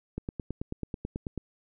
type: click train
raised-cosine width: 3 ms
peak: -20 dBFS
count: 12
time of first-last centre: 0.18-1.377 s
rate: 9.19 Hz
effects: none